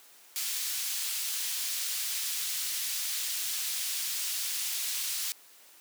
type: high-pass noise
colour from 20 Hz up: pink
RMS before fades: -33 dBFS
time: 0.36-5.32 s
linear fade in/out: 0 ms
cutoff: 3700 Hz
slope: 12 dB/octave
effects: white hiss -56 dBFS RMS until 5.8 s + high-pass 300 Hz 12 dB/octave